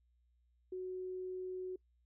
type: tone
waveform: sine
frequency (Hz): 369.7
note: F#4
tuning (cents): -1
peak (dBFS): -39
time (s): 0.72-1.76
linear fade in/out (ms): 5
effects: noise-tail reverb RT60 0.1 s tail -24 dB re dry + added 60 Hz sine -70 dBFS peak until 2.05 s